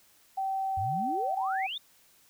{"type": "tone with pitch glide", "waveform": "sine", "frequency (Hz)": [772, 766.7], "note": ["G5", "G5"], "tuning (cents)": [-27, -39], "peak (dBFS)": -28, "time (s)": [0.37, 1.67], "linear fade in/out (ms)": 10, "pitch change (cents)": -12, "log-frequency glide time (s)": [0.61, 1.35]}
{"type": "exponential sweep", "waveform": "sine", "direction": "up", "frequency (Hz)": [84, 3729], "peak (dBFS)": -33, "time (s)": [0.77, 1.78], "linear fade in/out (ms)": 5}
{"effects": ["white hiss -62 dBFS RMS until 2.29 s"]}